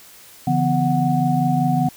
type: tone cluster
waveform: sine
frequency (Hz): 143.5 / 168.7 / 248.7 / 738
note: D3 / E3 / B3 / F#5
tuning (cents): -40 / +40 / +12 / -5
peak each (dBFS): -21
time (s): 0.47-1.89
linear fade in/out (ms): 5
effects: white hiss -45 dBFS RMS until 1.96 s